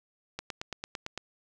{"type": "click train", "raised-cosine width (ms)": 0.2, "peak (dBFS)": -18, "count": 8, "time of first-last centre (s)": [0.39, 1.177], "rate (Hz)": 8.9, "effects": []}